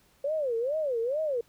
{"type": "tone with vibrato", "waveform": "sine", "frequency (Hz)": 536, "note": "C5", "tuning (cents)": 42, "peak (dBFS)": -26, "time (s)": [0.24, 1.41], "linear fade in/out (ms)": 5, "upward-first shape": "sine", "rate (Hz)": 2.3, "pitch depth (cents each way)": 290, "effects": ["pink hiss -64 dBFS RMS until 1.48 s"]}